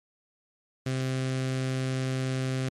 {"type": "tone with notch filter", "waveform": "sawtooth", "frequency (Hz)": 130.81, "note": "C3", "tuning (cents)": 0, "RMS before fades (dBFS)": -29, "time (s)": [0.86, 2.69], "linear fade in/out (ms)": 5, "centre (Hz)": 920, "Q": 1.5, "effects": ["low-pass 9000 Hz 12 dB/octave", "MP3 64 kbps"]}